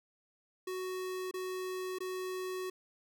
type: tone with dropouts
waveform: square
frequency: 370.9 Hz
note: F#4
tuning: 4 cents sharp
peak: -37 dBFS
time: 0.67-2.7 s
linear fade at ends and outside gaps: 5 ms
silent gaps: 1.312-1.339 / 1.986-2.004 s
effects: none